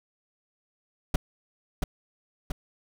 brown noise with echo, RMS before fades -18 dBFS, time 1.14-1.16 s, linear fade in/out 5 ms, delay 680 ms, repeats 2, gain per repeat -4 dB, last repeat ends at 2.52 s, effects none

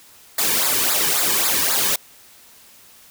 white noise with flanger, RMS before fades -19 dBFS, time 0.38-1.96 s, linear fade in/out 5 ms, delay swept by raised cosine 0.33 to 1.53 ms, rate 3.7 Hz, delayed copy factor -0.75, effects white hiss -48 dBFS RMS until 3.1 s

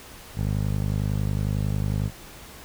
15% pulse tone with band-pass filter, 51 Hz, G#1, 31 cents flat, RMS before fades -25 dBFS, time 0.35-2.11 s, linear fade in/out 50 ms, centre 110 Hz, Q 0.72, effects pink hiss -44 dBFS RMS until 2.64 s

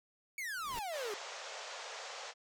45% pulse exponential sweep, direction down, 2287 to 392 Hz, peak -38 dBFS, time 0.38-1.14 s, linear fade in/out 2 ms
pink noise with exponential growth, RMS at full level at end -41 dBFS, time 0.5-0.79 s, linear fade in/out 1 ms, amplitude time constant 61 ms
pink band-pass noise, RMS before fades -46 dBFS, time 0.91-2.34 s, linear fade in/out 50 ms, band 480 to 7200 Hz, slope 48 dB/octave
effects none

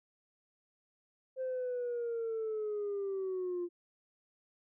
sine linear sweep, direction down, 523.3 to 346.3 Hz, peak -32 dBFS, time 1.36-3.69 s, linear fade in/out 50 ms, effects tanh soft clip ceiling -31 dBFS

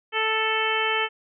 harmonic tone, 440 Hz, A4, in tune, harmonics 1 / 2 / 3 / 4 / 5 / 6 / 7, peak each -29 / -29 / -29 / -29 / -29 / -29 / -29 dBFS, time 0.12-1.09 s, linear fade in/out 50 ms, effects none

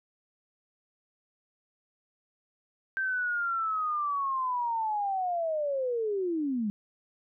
sine linear sweep, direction down, 1568 to 198.2 Hz, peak -27 dBFS, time 2.97-6.7 s, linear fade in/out 0 ms, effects none

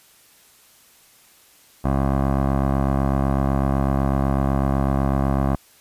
15% pulse tone with low-pass filter, 68 Hz, C#2, 33 cents flat, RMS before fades -20 dBFS, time 1.84-5.56 s, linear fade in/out 10 ms, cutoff 990 Hz, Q 1.6, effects white hiss -53 dBFS RMS until 5.8 s + resampled to 32000 Hz

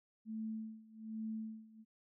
sine tone with tremolo, 220 Hz, A3, in tune, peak -38 dBFS, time 0.25-1.85 s, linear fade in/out 50 ms, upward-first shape sine, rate 1.2 Hz, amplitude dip 90%, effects none

